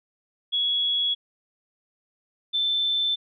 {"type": "tone pair in turn", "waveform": "sine", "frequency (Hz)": [3354, 3537], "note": ["G#7", "A7"], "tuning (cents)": [16, 8], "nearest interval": "minor second", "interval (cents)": 92, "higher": "second", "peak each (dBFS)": -21, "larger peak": "neither", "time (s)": [[0.52, 1.15], [2.53, 3.16]], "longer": "neither", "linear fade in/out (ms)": 20, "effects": []}